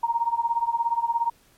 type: tone with tremolo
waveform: sine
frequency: 932.3 Hz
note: A#5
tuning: in tune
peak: -17 dBFS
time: 0.03-1.3 s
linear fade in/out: 5 ms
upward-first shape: triangle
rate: 17 Hz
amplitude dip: 95%
effects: pink hiss -59 dBFS RMS until 1.57 s + MP3 64 kbps